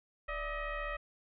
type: tone with frequency modulation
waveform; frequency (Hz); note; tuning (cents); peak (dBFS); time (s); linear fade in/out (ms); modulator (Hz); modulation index
sine; 659.3; E5; 0; -35; 0.28-0.97; 10; 622; 2.7
effects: none